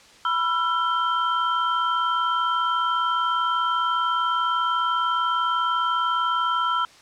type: tone cluster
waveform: sine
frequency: 986 / 1340 / 1400 / 3135 Hz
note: B5 / E6 / F6 / G7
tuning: -3 / +28 / +4 / -1 cents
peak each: -26 / -22 / -31 / -31 dBFS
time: 0.25-6.85 s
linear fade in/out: 2 ms
effects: white hiss -50 dBFS RMS until 7.01 s + low-pass 6000 Hz 12 dB/octave